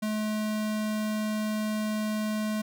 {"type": "tone", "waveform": "square", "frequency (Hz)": 214.3, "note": "A3", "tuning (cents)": -45, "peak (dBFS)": -28, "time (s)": [0.02, 2.62], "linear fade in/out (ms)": 10, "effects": []}